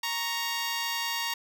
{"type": "tone pair together", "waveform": "10% pulse", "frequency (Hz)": [932.3, 1108.7], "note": ["A#5", "C#6"], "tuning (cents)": [0, 0], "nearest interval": "minor third", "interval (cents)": 300, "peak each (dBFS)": [-21, -28], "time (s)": [0.03, 1.34], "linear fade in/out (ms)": 5, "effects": []}